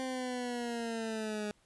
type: linear sweep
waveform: 20% pulse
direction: down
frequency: 261.6 to 207.7 Hz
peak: -30 dBFS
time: 0-1.51 s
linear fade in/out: 0 ms
effects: pink hiss -69 dBFS RMS until 1.65 s + resampled to 24000 Hz